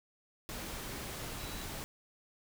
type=tone in noise; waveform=sine; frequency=3919 Hz; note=B7; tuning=14 cents flat; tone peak=-52 dBFS; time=1.39-1.64 s; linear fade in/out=0 ms; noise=pink; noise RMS=-42 dBFS; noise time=0.49-1.84 s; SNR=-13 dB; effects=none